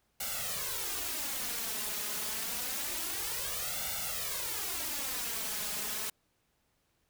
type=noise with flanger; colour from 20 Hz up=white; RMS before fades=-36 dBFS; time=0.2-6.1 s; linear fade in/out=5 ms; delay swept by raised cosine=1.4 to 4.8 ms; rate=0.27 Hz; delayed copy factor=+0.85; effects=pink hiss -75 dBFS RMS until 7.09 s

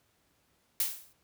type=noise with exponential decay; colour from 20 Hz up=blue; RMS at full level=-26 dBFS; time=0.8-1.13 s; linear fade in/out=2 ms; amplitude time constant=71 ms; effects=pink hiss -71 dBFS RMS until 1.23 s + high-pass 60 Hz 12 dB/octave

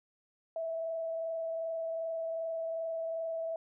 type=tone with frequency modulation; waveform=sine; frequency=655 Hz; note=E5; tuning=11 cents flat; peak=-33 dBFS; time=0.56-3.56 s; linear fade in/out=2 ms; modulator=22.6 Hz; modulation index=0.31; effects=none

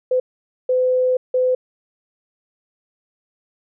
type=tone bursts at uneven times; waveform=sine; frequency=508 Hz; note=B4; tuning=49 cents sharp; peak=-14 dBFS; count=3; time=0.11-0.2 / 0.69-1.17 / 1.34-1.55 s; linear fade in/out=5 ms; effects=none

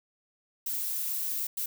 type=noise bursts at uneven times; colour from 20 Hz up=violet; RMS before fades=-32 dBFS; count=2; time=0.66-1.47 / 1.57-1.66 s; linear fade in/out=5 ms; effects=none

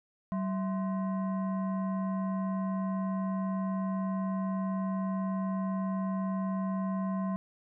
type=tone with frequency modulation; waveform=sine; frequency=190.9 Hz; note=G3; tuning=46 cents flat; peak=-29 dBFS; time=0.32-7.36 s; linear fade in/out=0 ms; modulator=852 Hz; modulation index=0.56; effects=none

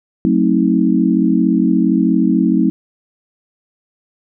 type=chord; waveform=sine; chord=F# diminished seventh; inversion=none; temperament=just; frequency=185 / 222 / 266.4 / 319.7 Hz; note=F#3 / A3 / C4 / Eb4; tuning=0 / +16 / +31 / +47 cents; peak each=-16 dBFS; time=0.25-2.7 s; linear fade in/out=0 ms; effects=none

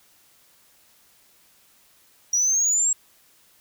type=exponential sweep; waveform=sine; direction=up; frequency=5750 to 7650 Hz; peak=-16 dBFS; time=2.33-2.93 s; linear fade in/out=5 ms; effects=tanh soft clip ceiling -16 dBFS + white hiss -58 dBFS RMS until 3.6 s

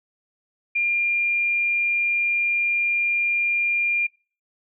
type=tone; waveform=sine; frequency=2400 Hz; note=D7; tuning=37 cents sharp; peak=-19 dBFS; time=0.75-4.07 s; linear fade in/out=10 ms; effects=noise-tail reverb RT60 0.4 s tail -24 dB re dry

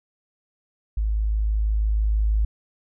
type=tone with level ramp; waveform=sine; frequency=53.1 Hz; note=G#1; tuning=39 cents sharp; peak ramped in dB=-20 to -17 dBFS; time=0.97-2.45 s; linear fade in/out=5 ms; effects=none

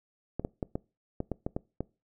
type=clicks; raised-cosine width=2 ms; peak=-18 dBFS; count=9; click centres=0.396 / 0.449 / 0.628 / 0.755 / 1.204 / 1.317 / 1.465 / 1.565 / 1.806 s; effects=noise-tail reverb RT60 0.3 s tail -23 dB re dry

